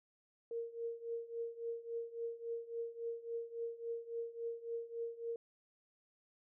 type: tone with tremolo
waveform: sine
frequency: 464.2 Hz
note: A#4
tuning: 7 cents flat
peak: -36 dBFS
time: 0.51-5.36 s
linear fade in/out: 2 ms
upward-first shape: triangle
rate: 3.6 Hz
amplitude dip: 90%
effects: none